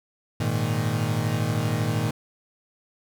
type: chord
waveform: 35% pulse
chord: Ab suspended second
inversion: none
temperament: equal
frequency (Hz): 103.83 / 116.54 / 155.56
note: Ab2 / Bb2 / Eb3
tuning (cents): 0 / 0 / 0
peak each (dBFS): -27 / -24 / -26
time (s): 0.4-2.11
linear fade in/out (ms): 5
effects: none